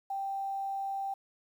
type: tone with quantisation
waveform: sine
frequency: 784 Hz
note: G5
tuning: in tune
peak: -32 dBFS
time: 0.1-1.14 s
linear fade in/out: 5 ms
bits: 10
effects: none